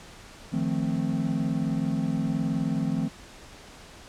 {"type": "chord", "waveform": "triangle", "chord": "F dominant seventh", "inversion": "third", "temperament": "equal", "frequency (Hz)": [155.56, 174.61, 220, 261.6], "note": ["Eb3", "F3", "A3", "C4"], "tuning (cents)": [0, 0, 0, 0], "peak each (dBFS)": -28, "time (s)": [0.52, 3.09], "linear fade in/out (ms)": 20, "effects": ["pink hiss -47 dBFS RMS until 4.08 s", "low-pass 8000 Hz 12 dB/octave"]}